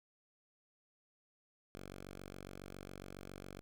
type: tone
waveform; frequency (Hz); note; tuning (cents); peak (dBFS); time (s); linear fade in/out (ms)
5% pulse; 47.26; F#1; +37; -37; 1.75-3.61; 0
effects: none